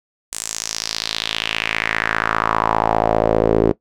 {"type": "tone with band-pass filter sweep", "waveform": "sawtooth", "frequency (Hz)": 55, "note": "A1", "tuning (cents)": 0, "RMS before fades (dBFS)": -19, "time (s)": [0.32, 3.72], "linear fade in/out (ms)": 10, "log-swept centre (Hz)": [8400, 380], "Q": 2.9, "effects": ["noise-tail reverb RT60 0.1 s tail -18 dB re dry"]}